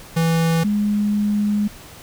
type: tone pair in turn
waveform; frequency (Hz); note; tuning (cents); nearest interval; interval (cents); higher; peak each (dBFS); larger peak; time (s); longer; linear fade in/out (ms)
square / sine; 164.7 / 207.5; E3 / G#3; -1 / -1; major third; 400; second; -16; neither; 0.16-0.64 / 0.64-1.68; second; 10
effects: pink hiss -41 dBFS RMS until 2.02 s